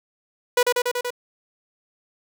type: tone with echo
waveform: sawtooth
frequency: 490 Hz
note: B4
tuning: 14 cents flat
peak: -11 dBFS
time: 0.57-0.63 s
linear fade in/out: 5 ms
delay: 95 ms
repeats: 5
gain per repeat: -2 dB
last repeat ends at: 1.105 s
effects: none